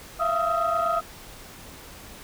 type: tone cluster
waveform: sine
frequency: 663 / 691 / 1259 / 1351 Hz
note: E5 / F5 / D#6 / E6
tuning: +10 / -19 / +20 / +42 cents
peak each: -26 / -27 / -24 / -29 dBFS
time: 0.19-1.01 s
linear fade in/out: 20 ms
effects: tanh soft clip ceiling -15 dBFS + pink hiss -44 dBFS RMS until 2.23 s